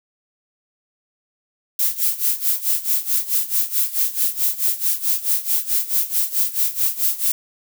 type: noise with tremolo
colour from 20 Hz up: violet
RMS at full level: -17 dBFS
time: 1.79-7.32 s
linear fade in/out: 2 ms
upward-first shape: sine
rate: 4.6 Hz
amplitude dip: 85%
effects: none